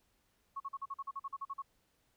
sine tone bursts, 1102 Hz, C#6, 11 cents flat, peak -37 dBFS, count 13, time 0.56-1.622 s, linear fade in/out 10 ms, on 42 ms, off 43 ms, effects pink hiss -75 dBFS RMS until 2.16 s

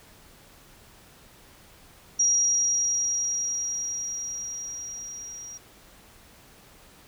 sine tone with level ramp, 5710 Hz, F8, 37 cents sharp, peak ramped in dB -18 to -38 dBFS, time 2.19-5.58 s, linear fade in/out 10 ms, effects pink hiss -53 dBFS RMS until 7.07 s

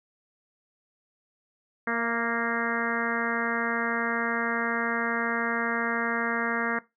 harmonic tone with a mistuned harmonic, 232.7 Hz, A#3, 3 cents flat, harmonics 1 / 2 / 3 / 4 / 5 / 6 / 7 / 8 / 9, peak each -32 / -33 / -37 / -37 / -34 / -34 / -32 / -34 / -38 dBFS, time 1.87-6.79 s, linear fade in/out 5 ms, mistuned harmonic 3, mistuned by -22 cents, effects noise-tail reverb RT60 0.2 s tail -18 dB re dry

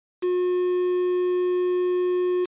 triangle tone with quantisation, 360.5 Hz, F#4, 45 cents flat, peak -18 dBFS, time 0.22-2.46 s, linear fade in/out 20 ms, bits 6, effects resampled to 8000 Hz

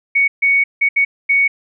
sine tone bursts at uneven times, 2229 Hz, C#7, 9 cents sharp, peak -10 dBFS, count 5, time 0.15-0.28 / 0.42-0.64 / 0.81-0.89 / 0.96-1.05 / 1.29-1.48 s, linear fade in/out 10 ms, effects none

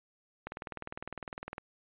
click train, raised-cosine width 0.5 ms, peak -24 dBFS, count 23, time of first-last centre 0.47-1.581 s, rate 19.8 Hz, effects resampled to 8000 Hz

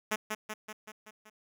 5% pulse tone with echo, 214.8 Hz, A3, 41 cents flat, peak -17 dBFS, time 0.11-0.16 s, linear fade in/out 10 ms, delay 190 ms, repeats 6, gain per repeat -4 dB, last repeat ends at 1.3 s, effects none

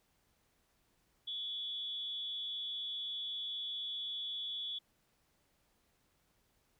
sine tone with amplitude modulation, 3401 Hz, G#7, 40 cents sharp, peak -35 dBFS, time 1.27-4.79 s, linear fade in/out 10 ms, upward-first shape sine, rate 255 Hz, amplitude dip 60%, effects pink hiss -75 dBFS RMS until 6.79 s

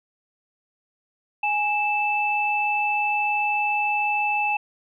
sine tone pair together, 830.6 / 2637 Hz, G#5 / E7, 0 / 0 cents, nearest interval octave + minor sixth, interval 2000 cents, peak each -23 dBFS, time 1.43-4.57 s, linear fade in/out 5 ms, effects none

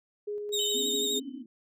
sine tone with tremolo, 414.8 Hz, G#4, 2 cents flat, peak -31 dBFS, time 0.27-1.2 s, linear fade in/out 10 ms, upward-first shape square, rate 4.5 Hz, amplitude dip 25%
30% pulse tone with vibrato, 3720 Hz, A#7, 4 cents flat, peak -25 dBFS, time 0.52-1.2 s, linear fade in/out 20 ms, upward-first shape sine, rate 12 Hz, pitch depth 40 cents each way
sine tone with exponential decay, 3036 Hz, F#7, 44 cents sharp, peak -30 dBFS, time 0.59-1.42 s, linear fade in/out 2 ms, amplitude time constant 180 ms
pink band-pass noise, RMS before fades -39 dBFS, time 0.74-1.46 s, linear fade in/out 5 ms, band 250 to 290 Hz, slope 96 dB/octave
effects none

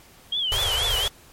sine tone with vibrato, 3197 Hz, G7, 33 cents sharp, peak -22 dBFS, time 0.32-1.08 s, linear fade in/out 5 ms, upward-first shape triangle, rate 4.2 Hz, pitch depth 170 cents each way
pink band-stop noise, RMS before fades -27 dBFS, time 0.52-1.08 s, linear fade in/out 0 ms, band 120 to 390 Hz, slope 96 dB/octave
effects pink hiss -51 dBFS RMS until 1.32 s + MP3 64 kbps

